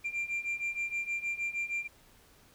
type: beating tone pair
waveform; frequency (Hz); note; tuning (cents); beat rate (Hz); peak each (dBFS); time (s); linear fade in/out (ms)
sine; 2373 / 2379.4; D7 / D7; +17 / +22; 6.4; -34 / -32; 0.04-1.88; 20
effects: tanh soft clip ceiling -29 dBFS + pink hiss -61 dBFS RMS until 2.54 s